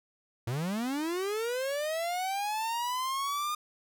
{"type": "linear sweep", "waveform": "45% pulse", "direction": "up", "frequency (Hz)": [110.3, 1222], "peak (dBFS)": -30, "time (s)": [0.47, 3.55], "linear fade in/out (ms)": 5, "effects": []}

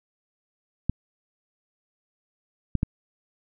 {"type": "clicks", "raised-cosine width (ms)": 5, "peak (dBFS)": -10, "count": 3, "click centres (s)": [0.896, 2.753, 2.831], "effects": []}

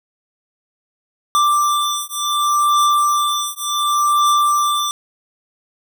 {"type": "beating tone pair", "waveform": "square", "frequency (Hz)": [1178, 1178.68], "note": ["D6", "D6"], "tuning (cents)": [5, 6], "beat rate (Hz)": 0.68, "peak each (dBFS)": -18, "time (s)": [1.35, 4.91], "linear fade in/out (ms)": 0, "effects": []}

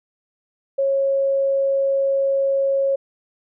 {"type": "tone", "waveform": "sine", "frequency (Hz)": 547, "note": "C#5", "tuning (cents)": -23, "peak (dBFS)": -16, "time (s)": [0.78, 2.96], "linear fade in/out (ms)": 10, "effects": []}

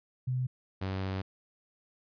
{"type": "tone pair in turn", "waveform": ["sine", "sawtooth"], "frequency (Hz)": [127.2, 95.29], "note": ["C3", "G2"], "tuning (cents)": [-48, -49], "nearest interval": "perfect fourth", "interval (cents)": 501, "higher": "first", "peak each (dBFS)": -28, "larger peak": "neither", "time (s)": [[0.27, 0.47], [0.81, 1.22]], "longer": "second", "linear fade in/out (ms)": 10, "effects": ["resampled to 11025 Hz"]}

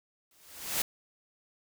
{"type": "noise with exponential growth", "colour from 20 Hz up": "white", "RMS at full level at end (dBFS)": -27, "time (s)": [0.31, 0.82], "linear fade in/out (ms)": 2, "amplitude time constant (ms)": 110, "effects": []}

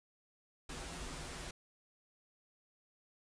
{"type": "noise with comb filter", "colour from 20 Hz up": "pink", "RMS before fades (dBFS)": -45, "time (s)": [0.69, 1.51], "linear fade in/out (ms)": 5, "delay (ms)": 9.4, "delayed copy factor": -0.6, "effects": ["resampled to 22050 Hz"]}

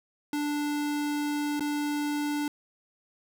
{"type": "tone with dropouts", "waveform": "square", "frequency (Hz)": 293.7, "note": "D4", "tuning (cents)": 0, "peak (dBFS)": -28, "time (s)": [0.33, 2.48], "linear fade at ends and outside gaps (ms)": 2, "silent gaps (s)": [1.596, 1.606], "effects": []}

